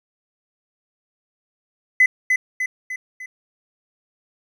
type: tone with echo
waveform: triangle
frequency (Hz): 2018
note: B6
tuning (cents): +37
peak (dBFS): -6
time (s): 2-2.06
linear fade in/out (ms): 5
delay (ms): 300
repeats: 4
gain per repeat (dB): -6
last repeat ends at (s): 3.26
effects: tanh soft clip ceiling -7 dBFS